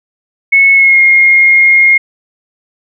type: tone with pitch glide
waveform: sine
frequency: 2197 to 2139 Hz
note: C#7 to C7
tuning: -16 to +38 cents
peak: -3 dBFS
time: 0.52-1.98 s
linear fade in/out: 10 ms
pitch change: -46 cents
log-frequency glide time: 0.73-1 s
effects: none